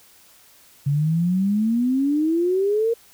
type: exponential sweep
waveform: sine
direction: up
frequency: 138.59 to 470 Hz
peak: -17 dBFS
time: 0.86-2.94 s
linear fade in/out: 10 ms
effects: white hiss -52 dBFS RMS until 3.13 s